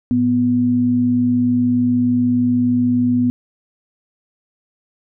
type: tone pair together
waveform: sine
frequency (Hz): 110 / 246.7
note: A2 / B3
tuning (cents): 0 / -2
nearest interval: octave + major second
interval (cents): 1398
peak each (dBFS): -23 / -13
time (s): 0.11-3.3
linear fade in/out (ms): 0
effects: none